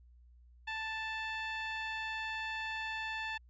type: tone with band-pass filter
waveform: 15% pulse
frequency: 881 Hz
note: A5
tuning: 2 cents sharp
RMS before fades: -39 dBFS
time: 0.67-3.38 s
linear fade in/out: 10 ms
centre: 1800 Hz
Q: 0.72
effects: added 60 Hz sine -57 dBFS peak until 3.49 s + resampled to 16000 Hz